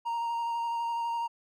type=tone with vibrato; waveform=triangle; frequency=932.3 Hz; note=A#5; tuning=in tune; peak=-27 dBFS; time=0.05-1.28 s; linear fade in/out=20 ms; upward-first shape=square; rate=12 Hz; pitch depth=11 cents each way; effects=none